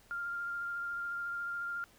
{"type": "tone with vibrato", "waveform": "sine", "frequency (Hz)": 1396.9, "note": "F6", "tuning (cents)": 0, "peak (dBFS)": -35, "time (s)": [0.11, 1.84], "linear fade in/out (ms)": 0, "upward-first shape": "sine", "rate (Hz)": 14, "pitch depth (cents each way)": 12, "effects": ["pink hiss -63 dBFS RMS until 1.98 s"]}